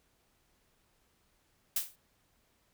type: noise with exponential decay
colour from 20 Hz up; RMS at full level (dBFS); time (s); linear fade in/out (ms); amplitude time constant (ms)
blue; -27; 1.76-1.96; 5; 42
effects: pink hiss -72 dBFS RMS until 2.73 s